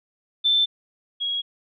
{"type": "tone pair in turn", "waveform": "sine", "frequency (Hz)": [3542, 3308], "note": ["A7", "G#7"], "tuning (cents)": [11, -8], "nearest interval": "minor second", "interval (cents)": 119, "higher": "first", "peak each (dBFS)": [-16, -23], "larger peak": "first", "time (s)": [[0.44, 0.66], [1.2, 1.42]], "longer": "neither", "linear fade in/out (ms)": 20, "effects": []}